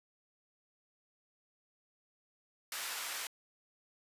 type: high-pass noise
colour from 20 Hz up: pink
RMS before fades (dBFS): -40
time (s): 2.72-3.27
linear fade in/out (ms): 2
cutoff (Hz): 1200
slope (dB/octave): 12
effects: resampled to 32000 Hz